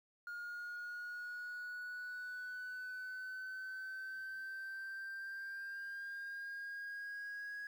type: exponential sweep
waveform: sine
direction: up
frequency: 1423 to 1661.2 Hz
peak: -40 dBFS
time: 0.27-7.67 s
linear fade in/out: 2 ms
effects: tanh soft clip ceiling -42 dBFS + 11-bit